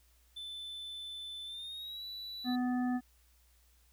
triangle tone with pitch glide, 3520 to 3951 Hz, A7 to B7, 0 to 0 cents, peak -40 dBFS, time 0.36-2.56 s, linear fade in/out 10 ms, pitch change +200 cents, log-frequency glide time 1.45-2.05 s
harmonic tone, 249.2 Hz, B3, 16 cents sharp, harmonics 1 / 3 / 5 / 7, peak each -30 / -40 / -50 / -47 dBFS, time 2.44-3.01 s, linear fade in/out 50 ms
effects added 60 Hz sine -65 dBFS peak until 3.92 s + white hiss -70 dBFS RMS until 3.92 s

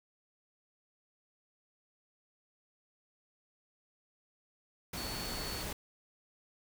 sine tone in noise, 4435 Hz, C#8, in tune, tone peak -43 dBFS, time 4.97-5.63 s, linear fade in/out 5 ms, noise pink, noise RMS -40 dBFS, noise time 4.93-5.73 s, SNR -6 dB, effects none

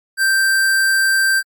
square tone, 1568 Hz, G6, in tune, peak -13 dBFS, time 0.17-1.43 s, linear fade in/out 50 ms, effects MP3 96 kbps

